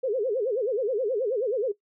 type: tone with vibrato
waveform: sine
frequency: 466.2 Hz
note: A#4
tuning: in tune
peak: -23 dBFS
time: 0.03-1.72 s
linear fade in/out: 10 ms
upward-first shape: sine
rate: 9.4 Hz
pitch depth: 250 cents each way
effects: noise-tail reverb RT60 0.1 s tail -17 dB re dry